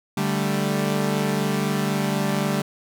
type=chord; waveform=sawtooth; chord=D suspended fourth; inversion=none; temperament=equal; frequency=146.83 / 196 / 220 Hz; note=D3 / G3 / A3; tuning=0 / 0 / 0 cents; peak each=-22 / -20 / -23 dBFS; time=0.17-2.62 s; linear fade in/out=5 ms; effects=none